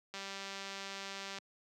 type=click train; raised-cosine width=0.2 ms; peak=-26 dBFS; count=245; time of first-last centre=0.14-1.385 s; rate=196 Hz; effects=high-pass 150 Hz 12 dB/octave